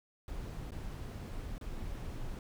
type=noise with dropouts; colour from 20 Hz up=brown; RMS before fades=-41 dBFS; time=0.28-2.39 s; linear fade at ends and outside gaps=1 ms; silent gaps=0.707-0.719 / 1.581-1.611 s; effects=none